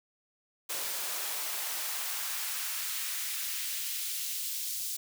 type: noise with high-pass filter sweep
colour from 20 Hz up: white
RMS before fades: -35 dBFS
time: 0.69-4.97 s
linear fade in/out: 10 ms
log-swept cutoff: 400 to 4700 Hz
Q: 0.9
effects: none